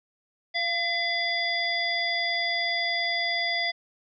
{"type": "harmonic tone with a mistuned harmonic", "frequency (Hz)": 690, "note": "F5", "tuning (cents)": -21, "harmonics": [1, 3, 5, 7], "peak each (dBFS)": [-32, -27, -32, -31], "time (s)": [0.54, 3.72], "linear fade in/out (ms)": 20, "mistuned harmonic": 3, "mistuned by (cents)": -35, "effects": []}